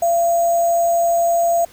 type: tone with sample-and-hold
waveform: sine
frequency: 681 Hz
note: F5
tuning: 44 cents flat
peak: -13 dBFS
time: 0.02-1.65 s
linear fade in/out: 5 ms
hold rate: 7350 Hz
effects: pink hiss -46 dBFS RMS until 1.72 s